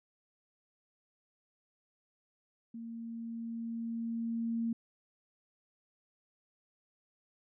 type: tone with level ramp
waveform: sine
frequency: 230 Hz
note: A#3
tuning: 23 cents flat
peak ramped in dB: -41 to -30 dBFS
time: 2.74-4.73 s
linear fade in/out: 5 ms
effects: none